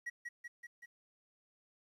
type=tone with echo; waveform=triangle; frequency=1914 Hz; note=A#6; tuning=45 cents sharp; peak=-36 dBFS; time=0.06-0.1 s; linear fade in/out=10 ms; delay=190 ms; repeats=4; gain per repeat=-3 dB; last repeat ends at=0.86 s; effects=resampled to 32000 Hz + 12-bit